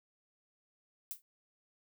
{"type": "noise with exponential decay", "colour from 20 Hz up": "violet", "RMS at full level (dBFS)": -37, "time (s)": [1.11, 1.22], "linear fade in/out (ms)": 0, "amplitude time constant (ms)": 23, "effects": []}